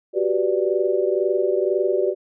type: chord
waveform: sine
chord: G major seventh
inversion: third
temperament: equal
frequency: 370 / 392 / 493.9 / 587.3 Hz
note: F#4 / G4 / B4 / D5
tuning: 0 / 0 / 0 / 0 cents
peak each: -22 / -22 / -26 / -24 dBFS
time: 0.13-2.15 s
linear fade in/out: 50 ms
effects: none